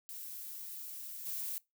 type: noise with level steps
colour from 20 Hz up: violet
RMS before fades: -45 / -39 dBFS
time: 0.09-1.58 s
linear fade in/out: 0 ms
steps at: 1.25 s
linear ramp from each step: 20 ms
effects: noise-tail reverb RT60 0.2 s tail -22 dB re dry